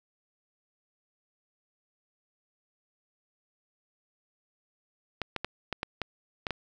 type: clicks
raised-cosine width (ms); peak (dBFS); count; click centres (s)
0.3; -15; 8; 5.217 / 5.363 / 5.446 / 5.727 / 5.831 / 6.017 / 6.468 / 6.507
effects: none